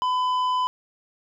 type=tone with tanh clipping; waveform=triangle; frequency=1006 Hz; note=B5; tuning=32 cents sharp; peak=-22 dBFS; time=0.02-0.67 s; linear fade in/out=0 ms; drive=12 dB; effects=none